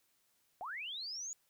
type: linear sweep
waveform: sine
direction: up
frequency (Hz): 659.3 to 6900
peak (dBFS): -40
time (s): 0.61-1.33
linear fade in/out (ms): 0
effects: white hiss -75 dBFS RMS until 1.49 s